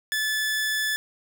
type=tone; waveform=sawtooth; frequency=1734 Hz; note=A6; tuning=26 cents flat; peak=-20 dBFS; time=0.12-0.96 s; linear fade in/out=0 ms; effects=none